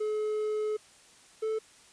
triangle tone pair in turn, 427.4 / 438.4 Hz, G#4 / A4, +50 / -6 cents, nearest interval unison, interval 44 cents, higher second, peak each -26 dBFS, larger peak neither, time 0-0.77 / 1.42-1.59 s, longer first, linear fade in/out 10 ms, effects white hiss -57 dBFS RMS until 1.92 s + resampled to 22050 Hz

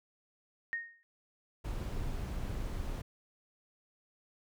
sine tone with exponential decay, 1854 Hz, A#6, 10 cents flat, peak -30 dBFS, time 0.73-1.03 s, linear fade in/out 0 ms, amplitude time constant 65 ms
brown noise, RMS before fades -37 dBFS, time 1.64-3.02 s, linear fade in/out 10 ms
effects none

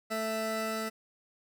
20% pulse tone pair together, 220.6 / 661 Hz, A3 / E5, +5 / +5 cents, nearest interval octave + perfect fifth, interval 1900 cents, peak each -30 / -29 dBFS, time 0.1-0.9 s, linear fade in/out 20 ms, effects none

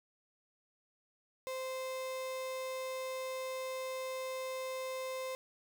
35% pulse tone, 520 Hz, C5, 11 cents flat, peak -36 dBFS, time 1.47-5.35 s, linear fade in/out 0 ms, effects none

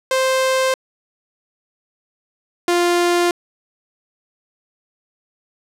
sawtooth tone pair in turn, 523.3 / 349.3 Hz, C5 / F4, 0 / 0 cents, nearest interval perfect fifth, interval 700 cents, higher first, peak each -11 / -10 dBFS, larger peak second, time 0.11-0.74 / 2.68-3.31 s, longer neither, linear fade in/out 2 ms, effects low-pass 11000 Hz 12 dB/octave

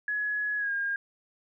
sine tone with pitch glide, 1687 to 1617.3 Hz, G#6 to G#6, +27 to -46 cents, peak -27 dBFS, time 0.08-0.96 s, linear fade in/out 2 ms, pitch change -73 cents, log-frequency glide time 0.57-0.72 s, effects none

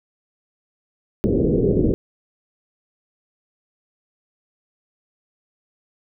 white low-pass noise, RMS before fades -18 dBFS, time 1.24-1.94 s, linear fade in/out 0 ms, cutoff 470 Hz, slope 48 dB/octave, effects none

